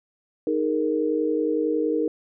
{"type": "chord", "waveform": "sine", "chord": "D# suspended fourth", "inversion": "none", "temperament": "equal", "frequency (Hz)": [311.1, 415.3, 466.2], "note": ["D#4", "G#4", "A#4"], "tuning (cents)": [0, 0, 0], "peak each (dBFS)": [-24, -28, -24], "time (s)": [0.47, 2.08], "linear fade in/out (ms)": 2, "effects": []}